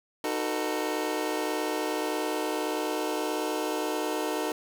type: chord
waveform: 25% pulse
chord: B dominant seventh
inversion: first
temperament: just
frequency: 308.7 / 370.4 / 444.5 / 493.9 Hz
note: D#4 / F#4 / A4 / B4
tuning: -14 / +2 / +18 / 0 cents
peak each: -28 / -31 / -29 / -33 dBFS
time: 0.24-4.52 s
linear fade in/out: 2 ms
effects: none